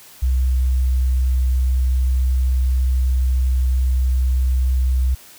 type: tone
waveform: sine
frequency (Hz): 63.9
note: C2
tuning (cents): -40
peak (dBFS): -14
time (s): 0.22-5.15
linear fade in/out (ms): 10
effects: white hiss -44 dBFS RMS until 5.38 s